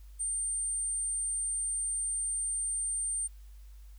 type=tone; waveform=sine; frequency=8870 Hz; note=C#9; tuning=in tune; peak=-30 dBFS; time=0.19-3.28 s; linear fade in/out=20 ms; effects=added 50 Hz sine -47 dBFS peak until 3.98 s + white hiss -67 dBFS RMS until 3.98 s